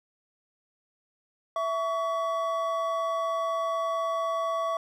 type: tone pair together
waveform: triangle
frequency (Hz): 660.5 / 1129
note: E5 / C#6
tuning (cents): +3 / +31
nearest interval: major sixth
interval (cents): 928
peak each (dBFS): -27 / -27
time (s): 1.56-4.77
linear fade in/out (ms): 2
effects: none